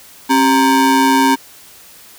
square ring-modulated tone, 329.6 Hz, E4, in tune, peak -7 dBFS, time 0.29-1.36 s, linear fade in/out 20 ms, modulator 599 Hz, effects white hiss -41 dBFS RMS until 2.18 s

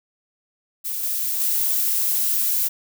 violet noise with level steps, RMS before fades -27 / -24 / -21 dBFS, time 0.84-2.69 s, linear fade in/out 20 ms, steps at 1.03 / 1.4 s, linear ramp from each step 2 ms, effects none

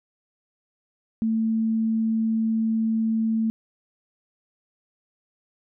sine tone, 223 Hz, A3, 23 cents sharp, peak -20 dBFS, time 1.22-3.5 s, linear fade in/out 0 ms, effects none

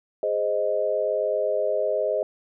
sine chord, Ab major, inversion none, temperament equal, 415.3 / 523.3 / 622.3 Hz, Ab4 / C5 / Eb5, 0 / 0 / 0 cents, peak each -28 / -26 / -24 dBFS, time 0.23-2.23 s, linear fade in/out 2 ms, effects none

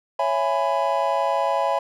triangle chord, C# minor seventh, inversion none, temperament just, 554.4 / 665.2 / 831.5 / 997.9 Hz, C#5 / E5 / G#5 / B5, 0 / +16 / +2 / +18 cents, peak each -23 dBFS, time 0.19-1.79 s, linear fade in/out 5 ms, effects none

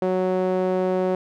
sawtooth tone with band-pass filter, 185 Hz, F#3, in tune, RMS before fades -22 dBFS, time 0.02-1.15 s, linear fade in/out 2 ms, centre 480 Hz, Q 1.9, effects none

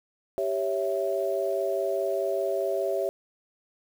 sine chord, C# diminished, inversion second, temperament equal, 392 / 554.4 / 659.3 Hz, G4 / C#5 / E5, 0 / 0 / 0 cents, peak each -29 dBFS, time 0.38-3.09 s, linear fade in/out 0 ms, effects 8-bit

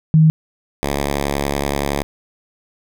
sine / 5% pulse tone pair in turn, 157.7 / 70.72 Hz, D#3 / C#2, +24 / +35 cents, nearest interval octave + major second, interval 1389 cents, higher first, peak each -7 dBFS, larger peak neither, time 0.14-0.3 / 0.83-2.03 s, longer second, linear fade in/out 0 ms, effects none

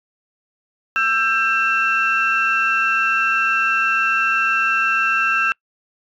sine tone cluster, 1327 / 1587 / 2693 Hz, E6 / G6 / E7, +11 / +21 / +36 cents, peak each -19 dBFS, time 0.96-5.52 s, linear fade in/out 0 ms, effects noise-tail reverb RT60 0.1 s tail -26 dB re dry + tanh soft clip ceiling -8 dBFS

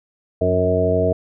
harmonic tone with a mistuned harmonic, 91.6 Hz, F#2, 17 cents flat, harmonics 1 / 2 / 3 / 4 / 5 / 6 / 7, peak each -22 / -26 / -26 / -27 / -20 / -29 / -19 dBFS, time 0.41-1.13 s, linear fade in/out 5 ms, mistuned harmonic 2, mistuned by -54 cents, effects none

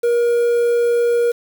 triangle tone with quantisation, 474.9 Hz, A#4, 32 cents sharp, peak -11 dBFS, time 0.03-1.32 s, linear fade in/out 10 ms, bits 6, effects none

